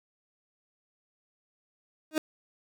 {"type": "tone with exponential growth", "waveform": "30% pulse", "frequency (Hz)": 311.1, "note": "D#4", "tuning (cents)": 0, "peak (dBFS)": -18, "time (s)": [2.11, 2.18], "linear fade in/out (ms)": 1, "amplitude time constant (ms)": 15, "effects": []}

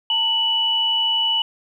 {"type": "tone pair together", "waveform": "sine", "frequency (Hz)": [900, 2956], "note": ["A5", "F#7"], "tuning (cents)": [39, -2], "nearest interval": "octave + major sixth", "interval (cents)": 2059, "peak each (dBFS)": [-27, -17], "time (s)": [0.1, 1.42], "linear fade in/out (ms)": 2, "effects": ["9-bit"]}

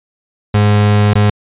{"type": "tone with dropouts", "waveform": "35% pulse", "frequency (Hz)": 103.83, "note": "G#2", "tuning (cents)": 0, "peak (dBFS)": -6, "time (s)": [0.54, 1.3], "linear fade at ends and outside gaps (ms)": 5, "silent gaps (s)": [1.136, 1.153], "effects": ["resampled to 8000 Hz"]}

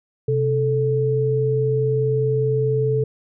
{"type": "tone pair together", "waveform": "sine", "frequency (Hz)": [130.1, 437.6], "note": ["C3", "A4"], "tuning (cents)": [-9, -9], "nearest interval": "octave + major sixth", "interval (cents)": 2100, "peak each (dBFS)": [-20, -19], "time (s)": [0.28, 3.04], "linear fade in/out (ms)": 5, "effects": []}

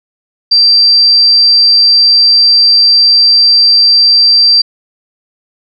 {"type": "tone", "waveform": "sine", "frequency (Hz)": 4699, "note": "D8", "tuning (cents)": 0, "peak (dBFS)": -3, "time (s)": [0.51, 4.62], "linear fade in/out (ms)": 10, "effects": []}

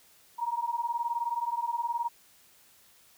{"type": "beating tone pair", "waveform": "sine", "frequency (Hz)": [932.3, 951.3], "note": ["A#5", "A#5"], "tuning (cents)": [0, 35], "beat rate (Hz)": 19, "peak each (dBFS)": [-32, -31], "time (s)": [0.38, 2.09], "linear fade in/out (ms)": 20, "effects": ["white hiss -60 dBFS RMS until 3.17 s"]}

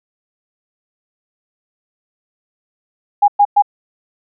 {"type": "tone bursts", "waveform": "sine", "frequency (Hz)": 818, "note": "G#5", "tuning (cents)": -26, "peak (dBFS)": -6, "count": 3, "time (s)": [3.22, 3.623], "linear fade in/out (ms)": 10, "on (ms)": 61, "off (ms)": 110, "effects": []}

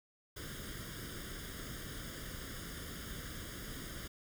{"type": "noise with comb filter", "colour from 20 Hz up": "pink", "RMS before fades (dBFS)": -45, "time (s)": [0.36, 4.08], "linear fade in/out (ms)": 10, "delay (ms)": 0.59, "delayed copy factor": 0.8, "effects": []}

